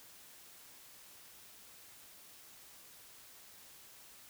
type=silence; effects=white hiss -57 dBFS RMS until 4.29 s

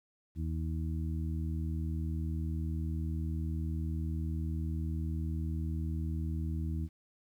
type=harmonic tone; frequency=80 Hz; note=D#2; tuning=49 cents sharp; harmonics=1 / 2 / 3 / 4; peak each=-33 / -39 / -43 / -45 dBFS; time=0.35-6.89 s; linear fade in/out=50 ms; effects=11-bit

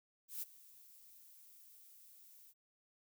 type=noise with ADSR envelope; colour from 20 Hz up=violet; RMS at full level=-41 dBFS; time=0.28-2.54 s; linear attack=140 ms; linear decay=22 ms; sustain=-20 dB; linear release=46 ms; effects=none

